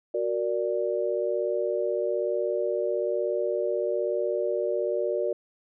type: chord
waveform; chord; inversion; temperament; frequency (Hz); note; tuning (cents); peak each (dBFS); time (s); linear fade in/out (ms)
sine; Gb augmented; none; equal; 370 / 466.2 / 587.3; Gb4 / Bb4 / D5; 0 / 0 / 0; -29 / -29 / -28; 0.14-5.33; 5
effects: none